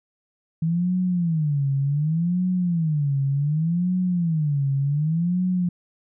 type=tone with vibrato; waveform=sine; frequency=158.7 Hz; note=D#3; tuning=35 cents sharp; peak=-19 dBFS; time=0.62-5.69 s; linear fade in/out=5 ms; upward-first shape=sine; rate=0.67 Hz; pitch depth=250 cents each way; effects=none